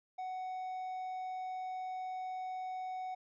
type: tone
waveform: triangle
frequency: 744 Hz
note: F#5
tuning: 9 cents sharp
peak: -36 dBFS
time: 0.18-3.15 s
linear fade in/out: 10 ms
effects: resampled to 16000 Hz